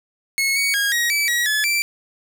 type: tone with pitch steps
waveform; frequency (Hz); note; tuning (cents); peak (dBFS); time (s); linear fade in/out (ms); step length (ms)
sawtooth; 2184 / 2240 / 1635 / 1893 / 2305 / 1912 / 1716 / 2342; C#7 / C#7 / G#6 / A#6 / D7 / A#6 / A6 / D7; -26 / +18 / -28 / +26 / -33 / +43 / -44 / -5; -14; 0.38-1.82; 0; 180
effects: none